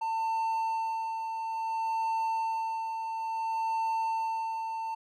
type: tone with tremolo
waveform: triangle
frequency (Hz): 897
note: A5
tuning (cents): +33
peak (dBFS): -25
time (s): 0.01-4.95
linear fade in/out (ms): 10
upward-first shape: sine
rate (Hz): 0.58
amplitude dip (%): 45
effects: none

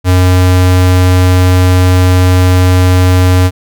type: tone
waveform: square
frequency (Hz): 91.3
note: F#2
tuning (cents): -23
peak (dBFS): -5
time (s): 0.04-3.51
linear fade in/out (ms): 50
effects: none

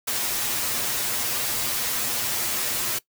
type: noise with comb filter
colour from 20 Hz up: white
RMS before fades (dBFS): -26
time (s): 0.07-2.99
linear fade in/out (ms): 10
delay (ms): 8.4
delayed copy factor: +0.95
effects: noise-tail reverb RT60 0.1 s tail -19 dB re dry

